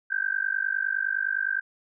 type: tone with amplitude modulation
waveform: sine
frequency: 1568 Hz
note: G6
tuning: in tune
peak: -20 dBFS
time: 0.1-1.61 s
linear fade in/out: 20 ms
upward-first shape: sine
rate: 49.8 Hz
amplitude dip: 100%
effects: none